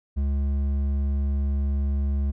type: tone with hard clipping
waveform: triangle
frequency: 69.9 Hz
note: C#2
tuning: 15 cents sharp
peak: -23 dBFS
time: 0.16-2.32 s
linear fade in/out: 20 ms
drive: 10 dB
effects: none